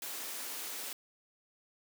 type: high-pass noise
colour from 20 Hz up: white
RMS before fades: -41 dBFS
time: 0.02-0.93 s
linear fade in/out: 2 ms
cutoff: 220 Hz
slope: 96 dB/octave
effects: none